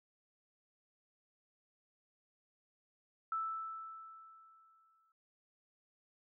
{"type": "tone with exponential decay", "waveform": "sine", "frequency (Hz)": 1318.5, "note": "E6", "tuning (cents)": 0, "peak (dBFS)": -33, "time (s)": [3.32, 5.12], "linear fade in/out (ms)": 2, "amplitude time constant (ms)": 390, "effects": ["noise-tail reverb RT60 0.1 s tail -23 dB re dry"]}